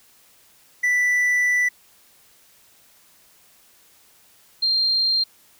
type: tone pair in turn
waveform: triangle / sine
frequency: 1975.5 / 4186 Hz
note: B6 / C8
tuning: 0 / 0 cents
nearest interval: octave + minor second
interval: 1300 cents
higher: second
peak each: -15 / -17 dBFS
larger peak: first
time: 0.83-1.69 / 4.62-5.24 s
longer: first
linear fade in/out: 10 ms
effects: white hiss -55 dBFS RMS until 5.59 s